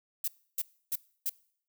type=noise bursts; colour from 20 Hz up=violet; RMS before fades=-31 dBFS; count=4; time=0.24-1.296 s; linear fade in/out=5 ms; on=39 ms; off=300 ms; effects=noise-tail reverb RT60 0.6 s tail -23 dB re dry